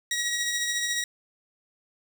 15% pulse tone with tremolo, 1906 Hz, A#6, 38 cents sharp, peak -18 dBFS, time 0.11-1.04 s, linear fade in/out 2 ms, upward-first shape triangle, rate 14 Hz, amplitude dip 40%, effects none

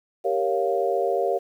sine chord, G half-diminished seventh, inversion none, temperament equal, 392 / 466.2 / 554.4 / 698.5 Hz, G4 / Bb4 / Db5 / F5, 0 / 0 / 0 / 0 cents, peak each -26 dBFS, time 0.24-1.39 s, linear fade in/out 20 ms, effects 9-bit

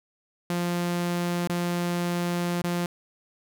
sawtooth tone with dropouts, 174.5 Hz, F3, 1 cent flat, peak -21 dBFS, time 0.5-2.86 s, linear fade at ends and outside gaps 2 ms, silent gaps 1.474-1.496 / 2.618-2.64 s, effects none

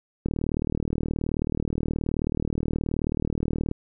click train, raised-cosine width 3 ms, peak -13 dBFS, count 135, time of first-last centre 0.26-3.714 s, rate 38.8 Hz, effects none

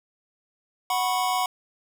square chord, F# suspended fourth, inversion none, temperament equal with one note detuned, 740 / 987.8 / 1094.7 Hz, F#5 / B5 / C#6, 0 / 0 / -22 cents, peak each -26 / -28 / -30 dBFS, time 0.9-1.46 s, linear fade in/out 2 ms, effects none

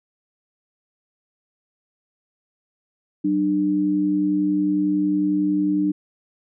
sine tone pair together, 188.99 / 300 Hz, F#3 / D4, +37 / +37 cents, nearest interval minor sixth, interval 800 cents, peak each -25 / -18 dBFS, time 3.24-5.92 s, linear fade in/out 10 ms, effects none

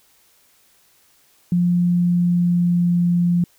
sine tone with pitch glide, 175.8 to 174.28 Hz, F3 to F3, +12 to -3 cents, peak -14 dBFS, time 1.52-3.44 s, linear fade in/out 2 ms, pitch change -15 cents, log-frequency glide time 1.77-2.97 s, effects white hiss -57 dBFS RMS until 3.58 s

